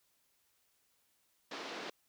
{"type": "band-pass noise", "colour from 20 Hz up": "pink", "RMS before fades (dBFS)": -44, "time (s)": [1.51, 1.9], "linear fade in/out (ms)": 5, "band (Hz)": [270, 5000], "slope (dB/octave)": 24, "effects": ["white hiss -75 dBFS RMS until 2.08 s"]}